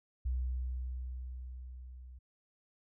sine tone with level ramp, 62.9 Hz, B1, 32 cents sharp, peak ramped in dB -30 to -48 dBFS, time 0.25-2.19 s, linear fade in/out 10 ms, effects none

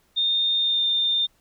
sine tone with pitch glide, 3645 to 3614 Hz, A#7 to A7, -40 to +46 cents, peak -19 dBFS, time 0.16-1.27 s, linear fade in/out 20 ms, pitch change -14 cents, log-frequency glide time 0.58-0.85 s, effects pink hiss -64 dBFS RMS until 1.4 s

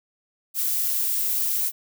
violet noise, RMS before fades -24 dBFS, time 0.54-1.72 s, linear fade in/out 50 ms, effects none

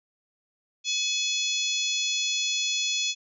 harmonic tone, 850 Hz, G#5, 40 cents sharp, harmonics 3 / 4 / 5 / 6 / 7 / 8, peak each -31 / -28 / -34 / -36 / -33 / -34 dBFS, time 0.84-3.15 s, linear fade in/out 50 ms, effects none

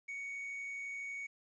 triangle tone with amplitude modulation, 2233 Hz, C#7, 12 cents sharp, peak -37 dBFS, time 0.08-1.27 s, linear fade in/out 10 ms, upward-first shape sine, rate 112 Hz, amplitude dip 30%, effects resampled to 16000 Hz + 12-bit

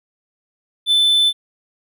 triangle tone, 3520 Hz, A7, in tune, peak -10 dBFS, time 0.86-1.33 s, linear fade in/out 50 ms, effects none

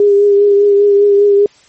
sine tone with vibrato, 405.6 Hz, G#4, 41 cents flat, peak -5 dBFS, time 0-1.46 s, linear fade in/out 2 ms, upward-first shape triangle, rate 5 Hz, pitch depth 29 cents each way, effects white hiss -47 dBFS RMS until 1.68 s + MP3 32 kbps

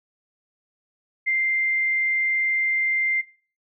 sine tone, 2093 Hz, C7, in tune, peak -19 dBFS, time 1.26-3.22 s, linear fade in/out 20 ms, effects noise-tail reverb RT60 0.4 s tail -20 dB re dry

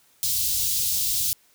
white band-stop noise, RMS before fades -24 dBFS, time 0.23-1.33 s, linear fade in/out 0 ms, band 130 to 3600 Hz, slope 24 dB/octave, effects white hiss -60 dBFS RMS until 1.54 s

